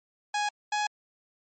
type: tone pair in turn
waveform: sawtooth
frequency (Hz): 830.6 / 837.3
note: G#5 / G#5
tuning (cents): 0 / +14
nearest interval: unison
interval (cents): 14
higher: second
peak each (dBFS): -22 / -22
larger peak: neither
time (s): 0.34-0.49 / 0.72-0.87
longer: neither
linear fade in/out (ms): 5
effects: MP3 32 kbps